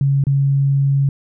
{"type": "tone with dropouts", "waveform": "sine", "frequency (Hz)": 138.59, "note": "C#3", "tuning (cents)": 0, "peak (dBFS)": -12, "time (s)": [0.01, 1.09], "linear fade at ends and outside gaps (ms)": 2, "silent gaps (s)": [0.239, 0.268], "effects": []}